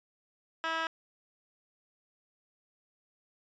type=tone with band-pass filter; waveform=15% pulse; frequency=325 Hz; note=E4; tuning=24 cents flat; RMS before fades=-33 dBFS; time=0.64-0.87 s; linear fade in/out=0 ms; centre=1900 Hz; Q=2.2; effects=resampled to 16000 Hz